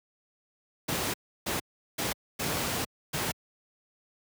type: noise bursts at uneven times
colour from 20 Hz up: pink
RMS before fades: -30 dBFS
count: 5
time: 0.88-1.14 / 1.46-1.6 / 1.98-2.13 / 2.39-2.85 / 3.13-3.32 s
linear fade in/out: 10 ms
effects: high-pass 100 Hz 12 dB/octave